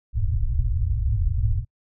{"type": "low-pass noise", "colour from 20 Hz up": "pink", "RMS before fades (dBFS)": -22, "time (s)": [0.13, 1.65], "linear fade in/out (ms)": 50, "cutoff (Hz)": 120, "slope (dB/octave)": 96, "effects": ["noise-tail reverb RT60 0.1 s tail -25 dB re dry"]}